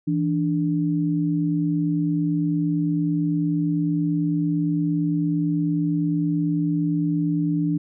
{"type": "tone pair together", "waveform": "sine", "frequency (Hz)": [164.9, 293.8], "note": ["E3", "D4"], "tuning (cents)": [1, 1], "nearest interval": "minor seventh", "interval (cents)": 1000, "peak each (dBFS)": -22, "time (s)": [0.07, 7.78], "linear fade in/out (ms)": 10, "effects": []}